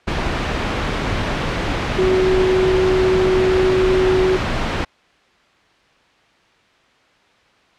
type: tone in noise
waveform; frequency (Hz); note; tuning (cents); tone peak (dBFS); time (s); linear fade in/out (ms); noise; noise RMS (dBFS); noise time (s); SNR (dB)
sine; 373.2; F#4; +15; -13; 1.98-4.37; 10; pink; -20; 0.07-4.85; +4
effects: white hiss -54 dBFS RMS until 7.78 s + low-pass 3000 Hz 12 dB/octave